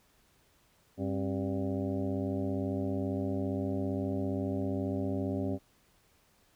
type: harmonic tone with a mistuned harmonic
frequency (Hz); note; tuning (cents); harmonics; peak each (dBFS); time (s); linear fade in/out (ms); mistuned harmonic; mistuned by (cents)
97.7; G2; -5; 1 / 2 / 3 / 4 / 5 / 6 / 7 / 8; -36 / -37 / -34 / -39 / -47 / -40 / -48 / -52; 0.97-5.59; 50; 3; -140
effects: pink hiss -67 dBFS RMS until 6.55 s